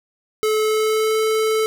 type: tone with pitch glide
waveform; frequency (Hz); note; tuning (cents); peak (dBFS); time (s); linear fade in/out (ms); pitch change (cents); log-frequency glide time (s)
square; 432.1 to 437.6; A4 to A4; -31 to -9; -17; 0.43-1.66; 0; +22; 0.61-1.18
effects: none